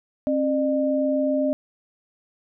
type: tone pair together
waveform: sine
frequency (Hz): 268.7 / 603.7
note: C4 / D5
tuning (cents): +46 / +48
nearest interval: octave + major second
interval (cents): 1402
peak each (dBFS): -22 / -22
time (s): 0.27-1.53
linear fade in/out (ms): 0
effects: none